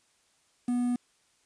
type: tone with quantisation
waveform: triangle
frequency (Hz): 244.5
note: B3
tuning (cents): -17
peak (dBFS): -23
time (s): 0.68-0.96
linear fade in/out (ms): 5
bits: 8
effects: white hiss -68 dBFS RMS until 1.45 s + resampled to 22050 Hz